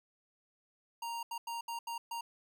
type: tone bursts at uneven times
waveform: square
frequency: 932.3 Hz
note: A#5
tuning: in tune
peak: -38 dBFS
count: 6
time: 1.02-1.23 / 1.31-1.38 / 1.47-1.61 / 1.68-1.79 / 1.87-1.98 / 2.11-2.21 s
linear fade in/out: 5 ms
effects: none